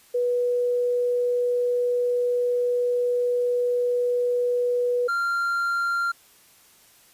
sine / triangle tone pair in turn, 488.9 / 1385.8 Hz, B4 / F6, -18 / -14 cents, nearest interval octave + tritone, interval 1804 cents, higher second, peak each -20 dBFS, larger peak neither, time 0.14-5.08 / 5.08-6.12 s, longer first, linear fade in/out 10 ms, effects white hiss -55 dBFS RMS until 7.13 s + resampled to 32000 Hz

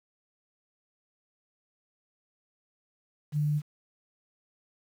sine tone with quantisation, 148.7 Hz, D3, 22 cents sharp, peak -24 dBFS, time 3.32-3.62 s, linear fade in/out 50 ms, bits 9, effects none

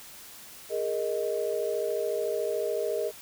sine chord, Ab suspended second, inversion none, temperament equal with one note detuned, 412.4 / 466.2 / 622.3 Hz, Ab4 / Bb4 / Eb5, -12 / 0 / 0 cents, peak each -31 dBFS, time 0.69-3.12 s, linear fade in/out 50 ms, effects white hiss -47 dBFS RMS until 3.21 s

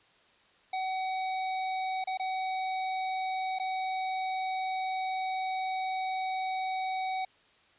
square tone with dropouts, 754 Hz, F#5, 32 cents sharp, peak -31 dBFS, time 0.73-7.25 s, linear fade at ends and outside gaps 5 ms, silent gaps 2.041-2.072 / 2.174-2.196 / 3.587-3.597 s, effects white hiss -63 dBFS RMS until 7.78 s + resampled to 8000 Hz

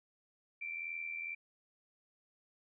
sine tone with amplitude modulation, 2349 Hz, D7, in tune, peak -36 dBFS, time 0.61-1.35 s, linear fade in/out 10 ms, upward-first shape sine, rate 82.1 Hz, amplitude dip 60%, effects none

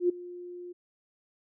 sine tone with ADSR envelope, 354.3 Hz, F4, 25 cents sharp, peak -19 dBFS, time 0-0.73 s, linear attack 93 ms, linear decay 9 ms, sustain -20 dB, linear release 15 ms, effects none

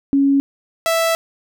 sine / sawtooth tone pair in turn, 277.2 / 659.3 Hz, C#4 / E5, 0 / 0 cents, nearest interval octave + minor third, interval 1500 cents, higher second, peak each -11 dBFS, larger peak neither, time 0.13-0.4 / 0.86-1.15 s, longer second, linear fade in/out 0 ms, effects none

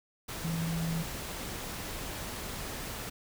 sine tone in noise, 164.81 Hz, E3, in tune, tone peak -30 dBFS, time 0.44-1.03 s, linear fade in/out 10 ms, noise pink, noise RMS -39 dBFS, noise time 0.28-3.1 s, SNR +6 dB, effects none

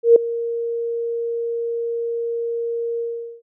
sine tone with ADSR envelope, 466.2 Hz, A#4, in tune, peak -4 dBFS, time 0.03-3.42 s, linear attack 130 ms, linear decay 3 ms, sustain -17 dB, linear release 420 ms, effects none

